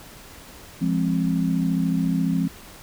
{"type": "tone cluster", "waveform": "sine", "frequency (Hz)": [171.8, 206, 264.4], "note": ["F3", "G#3", "C4"], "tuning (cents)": [-28, -14, 18], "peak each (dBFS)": [-22, -26, -24], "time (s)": [0.81, 2.48], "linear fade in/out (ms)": 10, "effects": ["pink hiss -44 dBFS RMS until 2.82 s"]}